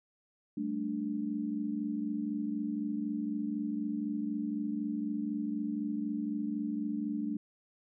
sine chord, G suspended second, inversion none, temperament equal, 196 / 220 / 293.7 Hz, G3 / A3 / D4, 0 / 0 / 0 cents, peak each -40 / -35 / -35 dBFS, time 0.57-7.37 s, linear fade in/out 5 ms, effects none

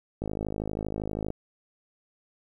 click train, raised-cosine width 2 ms, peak -18 dBFS, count 58, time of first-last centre 0.22-1.304 s, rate 52.6 Hz, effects 10-bit

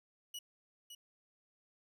sawtooth tone with echo, 2921 Hz, F#7, 23 cents flat, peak -39 dBFS, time 0.34-0.39 s, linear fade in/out 5 ms, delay 560 ms, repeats 1, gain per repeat -7 dB, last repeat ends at 0.95 s, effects none

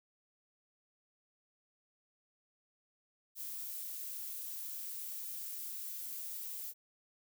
violet noise, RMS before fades -43 dBFS, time 3.35-6.74 s, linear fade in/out 50 ms, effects none

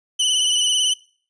sawtooth tone with vibrato, 2994 Hz, F#7, 20 cents sharp, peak -13 dBFS, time 0.19-0.94 s, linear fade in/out 10 ms, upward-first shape sine, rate 18 Hz, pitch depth 42 cents each way, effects noise-tail reverb RT60 0.5 s tail -25 dB re dry + resampled to 22050 Hz

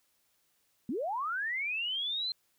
sine linear sweep, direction up, 201.9 to 4160 Hz, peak -31 dBFS, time 0.89-2.32 s, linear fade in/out 2 ms, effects white hiss -73 dBFS RMS until 2.58 s

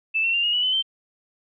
sine tone with pitch steps, 2637 / 2711 / 2787 / 2866 / 2946 / 3029 / 3114 Hz, E7 / E7 / F7 / F7 / F#7 / F#7 / G7, 0 / +48 / -4 / +44 / -8 / +40 / -12 cents, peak -19 dBFS, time 0.14-0.826 s, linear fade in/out 20 ms, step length 98 ms, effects none

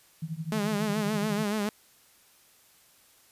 sine tone with tremolo, 160.6 Hz, E3, 45 cents flat, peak -28 dBFS, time 0.22-1.44 s, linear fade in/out 5 ms, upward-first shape triangle, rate 12 Hz, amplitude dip 100%
sawtooth tone with vibrato, 210 Hz, G#3, 19 cents sharp, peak -23 dBFS, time 0.52-1.69 s, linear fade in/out 2 ms, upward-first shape sine, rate 7 Hz, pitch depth 70 cents each way
effects white hiss -60 dBFS RMS until 3.31 s + resampled to 32000 Hz

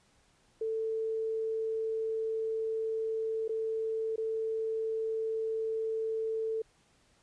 sine tone with dropouts, 444 Hz, A4, 16 cents sharp, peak -30 dBFS, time 0.61-6.62 s, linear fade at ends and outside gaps 5 ms, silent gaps 3.48-3.492 / 4.16-4.179 s, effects pink hiss -67 dBFS RMS until 7.22 s + resampled to 22050 Hz

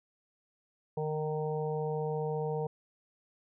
harmonic tone with a mistuned harmonic, 154.2 Hz, D#3, 15 cents flat, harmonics 1 / 3 / 4 / 5 / 6, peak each -35 / -33 / -45 / -41 / -44 dBFS, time 0.97-2.67 s, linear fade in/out 5 ms, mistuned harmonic 1, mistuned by -20 cents, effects none

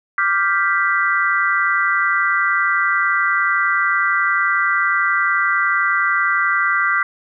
sine chord, G dominant seventh, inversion second, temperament equal, 1174.7 / 1396.9 / 1568 / 1975.5 Hz, D6 / F6 / G6 / B6, 0 / 0 / 0 / 0 cents, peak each -20 dBFS, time 0.18-7.03 s, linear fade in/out 2 ms, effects none

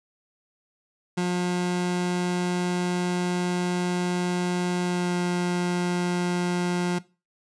30% pulse tone with pitch glide, 178.5 to 177.27 Hz, F3 to F3, +38 to +26 cents, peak -20 dBFS, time 1.17-6.99 s, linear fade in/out 10 ms, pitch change -12 cents, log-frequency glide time 4.83-5.14 s, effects noise-tail reverb RT60 0.3 s tail -19 dB re dry + resampled to 22050 Hz

